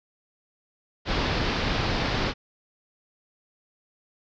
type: low-pass noise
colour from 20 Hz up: pink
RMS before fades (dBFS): -26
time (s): 1.05-2.34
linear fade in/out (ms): 50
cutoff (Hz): 5100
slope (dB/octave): 48
effects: none